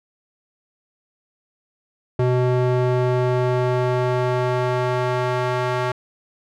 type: tone with band-pass filter sweep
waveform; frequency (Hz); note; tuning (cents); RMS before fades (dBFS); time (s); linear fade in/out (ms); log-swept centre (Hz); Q
square; 125.3; B2; +25; -20; 2.19-5.92; 5; 380 to 1000; 0.75
effects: none